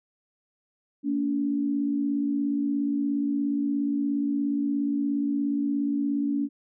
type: tone pair together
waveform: sine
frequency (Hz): 228 / 285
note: A#3 / C#4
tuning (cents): -38 / +48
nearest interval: major third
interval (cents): 386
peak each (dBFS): -30 / -24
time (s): 1.03-6.49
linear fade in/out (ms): 50
effects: none